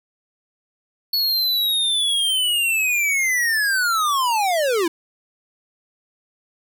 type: linear sweep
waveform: square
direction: down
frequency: 4412 to 315.4 Hz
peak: -18 dBFS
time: 1.13-4.88 s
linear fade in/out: 5 ms
effects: none